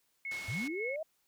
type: tone with tremolo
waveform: sine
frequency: 2186 Hz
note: C#7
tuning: 25 cents flat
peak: -35 dBFS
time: 0.25-0.96 s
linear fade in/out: 2 ms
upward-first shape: sine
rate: 3.7 Hz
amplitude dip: 55%
type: low-pass noise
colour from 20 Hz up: white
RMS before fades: -48 dBFS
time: 0.31-0.68 s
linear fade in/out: 5 ms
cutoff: 5600 Hz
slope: 12 dB/octave
type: linear sweep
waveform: sine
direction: up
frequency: 88.2 to 654 Hz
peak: -35 dBFS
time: 0.48-1.03 s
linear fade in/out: 5 ms
effects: white hiss -75 dBFS RMS until 1.27 s